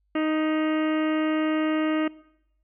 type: harmonic tone with a mistuned harmonic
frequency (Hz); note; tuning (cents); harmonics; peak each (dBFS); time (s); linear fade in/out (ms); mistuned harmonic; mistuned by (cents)
311.1; D#4; 0; 1 / 2 / 3 / 4 / 5 / 6 / 7 / 8 / 9 / 10; -23 / -30 / -41 / -34 / -40 / -38 / -40 / -45 / -40 / -52; 0.15-2.08; 5; 6; +27
effects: noise-tail reverb RT60 0.8 s tail -21 dB re dry + added 50 Hz sine -67 dBFS peak until 2.63 s